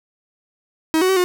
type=tone with pitch steps; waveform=45% pulse; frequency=318.8 / 371.9 / 381.2 / 360.8 Hz; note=D#4 / F#4 / G4 / F#4; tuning=+42 / +9 / -48 / -44 cents; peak=-14 dBFS; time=0.94-1.24 s; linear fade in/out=0 ms; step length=75 ms; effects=none